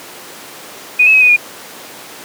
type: tone with pitch steps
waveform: sine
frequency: 2478 / 2585 / 2542 / 2484 / 2435 Hz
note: D#7 / E7 / D#7 / D#7 / D#7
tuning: -8 / -34 / +36 / -3 / -38 cents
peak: -5 dBFS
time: 0.99-1.365 s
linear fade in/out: 10 ms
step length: 75 ms
effects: pink hiss -32 dBFS RMS until 2.24 s + high-pass 300 Hz 12 dB/octave